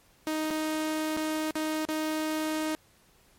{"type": "tone with dropouts", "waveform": "sawtooth", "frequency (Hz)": 311.6, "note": "D#4", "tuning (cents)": 3, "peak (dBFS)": -24, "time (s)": [0.27, 2.75], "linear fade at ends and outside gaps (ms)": 0, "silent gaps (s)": [[0.504, 0.509], [1.167, 1.173], [1.509, 1.555], [1.851, 1.887]], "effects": ["pink hiss -62 dBFS RMS until 3.38 s", "MP3 64 kbps"]}